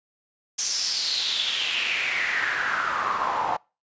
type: noise with band-pass filter sweep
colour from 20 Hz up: pink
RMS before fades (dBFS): -26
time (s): 0.58-3.57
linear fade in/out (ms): 10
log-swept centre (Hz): 6100 to 850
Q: 5
effects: noise-tail reverb RT60 0.3 s tail -26 dB re dry + resampled to 16000 Hz